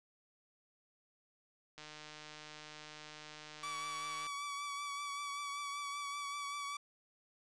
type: click train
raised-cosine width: 0.2 ms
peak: -33 dBFS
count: 379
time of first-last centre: 1.78-4.267 s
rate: 152 Hz
type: tone with vibrato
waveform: sawtooth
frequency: 1144 Hz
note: D6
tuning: 46 cents flat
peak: -36 dBFS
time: 3.63-6.77 s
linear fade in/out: 5 ms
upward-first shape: triangle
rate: 5.2 Hz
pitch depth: 30 cents each way
effects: resampled to 22050 Hz